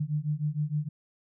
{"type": "beating tone pair", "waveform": "sine", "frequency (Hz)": [146.83, 153.33], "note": ["D3", "D#3"], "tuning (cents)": [0, -25], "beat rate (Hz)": 6.5, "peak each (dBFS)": -30, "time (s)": [0, 0.89], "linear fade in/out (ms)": 10, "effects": []}